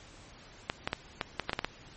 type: clicks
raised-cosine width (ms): 0.3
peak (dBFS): -13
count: 9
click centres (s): 0.699 / 0.875 / 0.931 / 1.212 / 1.397 / 1.495 / 1.532 / 1.591 / 1.646
effects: pink hiss -53 dBFS RMS until 1.96 s + MP3 32 kbps